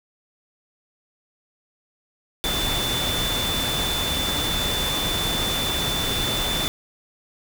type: tone in noise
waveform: sine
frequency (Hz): 3518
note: A7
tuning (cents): -1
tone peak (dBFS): -25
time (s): 2.44-6.68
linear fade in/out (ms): 0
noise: pink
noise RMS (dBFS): -26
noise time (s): 2.44-6.68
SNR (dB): -2
effects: none